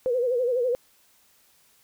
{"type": "tone with vibrato", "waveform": "sine", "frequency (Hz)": 493.9, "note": "B4", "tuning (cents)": 0, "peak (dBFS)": -21, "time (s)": [0.06, 0.75], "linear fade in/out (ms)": 0, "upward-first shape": "sine", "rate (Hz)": 12, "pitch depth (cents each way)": 90, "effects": ["white hiss -61 dBFS RMS until 1.83 s"]}